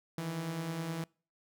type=beating tone pair; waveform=sawtooth; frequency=155.3 / 165 Hz; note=D#3 / E3; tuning=-3 / +2 cents; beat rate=9.7 Hz; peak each=-40 / -32 dBFS; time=0.18-1.04 s; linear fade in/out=2 ms; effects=noise-tail reverb RT60 0.4 s tail -26 dB re dry